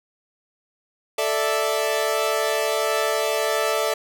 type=chord; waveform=sawtooth; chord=A suspended fourth; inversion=none; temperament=equal; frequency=440 / 587.3 / 659.3 Hz; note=A4 / D5 / E5; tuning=0 / 0 / 0 cents; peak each=-21 dBFS; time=1.18-3.94 s; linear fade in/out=5 ms; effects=none